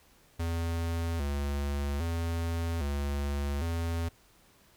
square tone with vibrato, 77.1 Hz, D#2, 15 cents flat, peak -30 dBFS, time 0.39-4.09 s, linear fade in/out 10 ms, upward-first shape square, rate 0.62 Hz, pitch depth 140 cents each way, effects pink hiss -62 dBFS RMS until 4.76 s

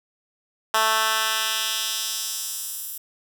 10% pulse tone with high-pass filter sweep, 220 Hz, A3, in tune, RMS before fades -25 dBFS, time 0.74-2.98 s, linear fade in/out 5 ms, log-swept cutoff 1000 to 12000 Hz, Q 1, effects none

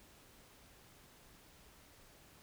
silence, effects pink hiss -62 dBFS RMS until 2.42 s

